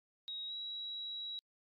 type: tone with pitch glide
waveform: sine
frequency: 3800 to 3878 Hz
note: A#7 to B7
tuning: +33 to -32 cents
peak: -40 dBFS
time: 0.28-1.39 s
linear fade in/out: 0 ms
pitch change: +35 cents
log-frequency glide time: 0.47-0.52 s
effects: AAC 48 kbps